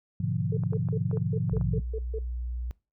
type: chord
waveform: sine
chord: G# diminished seventh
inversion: none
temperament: equal with one note detuned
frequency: 103.83 / 123.47 / 146.83 / 172.41 Hz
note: G#2 / B2 / D3 / F3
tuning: 0 / 0 / 0 / -22 cents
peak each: -31 dBFS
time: 0.2-1.8 s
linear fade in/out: 5 ms
type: tone bursts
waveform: sine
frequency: 440 Hz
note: A4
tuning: in tune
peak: -31 dBFS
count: 9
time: 0.52-2.188 s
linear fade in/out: 5 ms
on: 52 ms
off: 150 ms
type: clicks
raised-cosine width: 1 ms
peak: -29 dBFS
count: 8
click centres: 0.636 / 0.733 / 0.887 / 1.113 / 1.172 / 1.496 / 1.568 / 1.612 s
type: tone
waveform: sine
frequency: 60.3 Hz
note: B1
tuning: 41 cents flat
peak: -30 dBFS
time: 1.51-2.71 s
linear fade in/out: 0 ms
effects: noise-tail reverb RT60 0.3 s tail -23 dB re dry